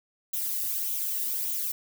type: noise with flanger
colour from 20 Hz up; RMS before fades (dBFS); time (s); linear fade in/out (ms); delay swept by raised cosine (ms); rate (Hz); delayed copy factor
violet; -30; 0.33-1.72; 5; 0.29 to 1.09; 1.7; +0.5
effects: none